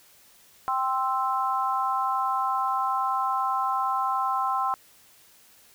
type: chord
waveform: sine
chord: C major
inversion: second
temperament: equal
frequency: 784 / 1046.5 / 1318.5 Hz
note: G5 / C6 / E6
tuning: 0 / 0 / 0 cents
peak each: -28 / -26 / -29 dBFS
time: 0.68-4.74 s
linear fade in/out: 0 ms
effects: white hiss -56 dBFS RMS until 5.74 s